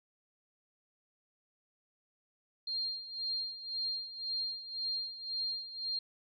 sine tone with tremolo, 4203 Hz, C8, 7 cents sharp, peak -32 dBFS, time 2.67-5.99 s, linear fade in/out 5 ms, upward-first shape sine, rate 1.9 Hz, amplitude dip 75%, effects none

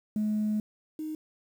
sine tone pair in turn, 212.8 / 310.2 Hz, G#3 / D#4, +42 / -5 cents, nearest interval perfect fifth, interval 653 cents, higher second, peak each -24 / -32 dBFS, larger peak first, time 0.16-0.6 / 0.99-1.15 s, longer first, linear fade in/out 2 ms, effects tanh soft clip ceiling -22 dBFS + 9-bit

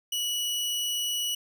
sawtooth tone, 2936 Hz, F#7, 14 cents flat, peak -24 dBFS, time 0.12-1.35 s, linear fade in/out 5 ms, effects none

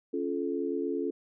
sine chord, Db augmented, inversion none, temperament just, 277.2 / 346.5 / 433.1 Hz, Db4 / F4 / A4, 0 / -14 / -27 cents, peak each -33 dBFS, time 0.13-1.11 s, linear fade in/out 10 ms, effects none

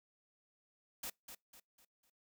white noise with echo, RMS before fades -43 dBFS, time 1.03-1.1 s, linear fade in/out 5 ms, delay 250 ms, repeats 4, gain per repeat -8 dB, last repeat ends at 2.1 s, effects noise-tail reverb RT60 0.2 s tail -26 dB re dry

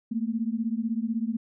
sine beating tone pair, 220 / 236 Hz, A3 / A#3, 0 / +22 cents, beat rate 16 Hz, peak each -28 / -29 dBFS, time 0.11-1.37 s, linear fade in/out 10 ms, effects none

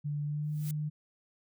sine tone with pitch glide, 146.83 to 150.87 Hz, D3 to D3, 0 to +47 cents, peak -31 dBFS, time 0.04-0.9 s, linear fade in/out 20 ms, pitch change +47 cents, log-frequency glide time 0.24-0.49 s
blue noise with exponential growth, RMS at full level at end -41 dBFS, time 0.43-0.71 s, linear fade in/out 2 ms, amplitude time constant 60 ms
effects none

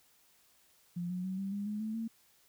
sine tone with pitch steps, 174.61 / 181.19 / 188.01 / 195.09 / 202.4 / 210.1 / 218 / 226.2 Hz, F3 / F#3 / F#3 / G3 / G#3 / G#3 / A3 / A3, 0 / -36 / +28 / -8 / -44 / +20 / -16 / +48 cents, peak -34 dBFS, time 0.96-2.08 s, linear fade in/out 10 ms, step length 140 ms, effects white hiss -67 dBFS RMS until 2.48 s

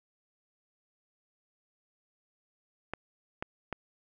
clicks, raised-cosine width 0.5 ms, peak -19 dBFS, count 3, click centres 2.936 / 3.425 / 3.727 s, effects none

